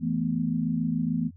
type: chord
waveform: sine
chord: E suspended fourth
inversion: none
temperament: equal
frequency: 164.81 / 220 / 246.9 Hz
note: E3 / A3 / B3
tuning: 0 / 0 / 0 cents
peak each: -28 / -29 / -28 dBFS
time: 0-1.31 s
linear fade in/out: 50 ms
effects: added 89 Hz sine -47 dBFS peak until 1.36 s